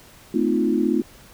sine chord, F dominant seventh, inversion first, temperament equal with one note detuned, 220 / 256.4 / 311.1 / 349.2 Hz, A3 / C4 / Eb4 / F4, 0 / -35 / 0 / 0 cents, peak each -23 dBFS, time 0.34-1.02 s, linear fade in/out 5 ms, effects pink hiss -48 dBFS RMS until 1.33 s

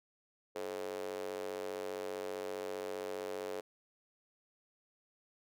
square tone with high-pass filter, 47.59 Hz, F#1, 49 cents sharp, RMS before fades -41 dBFS, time 0.55-3.61 s, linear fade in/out 10 ms, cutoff 460 Hz, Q 4.6, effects none

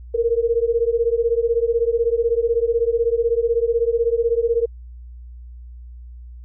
sine beating tone pair, 458.2 / 474.2 Hz, A#4 / A#4, -30 / +30 cents, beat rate 16 Hz, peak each -19 dBFS, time 0.14-4.66 s, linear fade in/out 10 ms, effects added 60 Hz sine -35 dBFS peak until 6.44 s

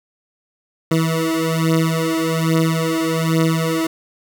20% pulse beating tone pair, 161.6 / 162.8 Hz, E3 / E3, -34 / -21 cents, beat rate 1.2 Hz, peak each -14 dBFS, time 0.91-3.87 s, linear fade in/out 5 ms, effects none

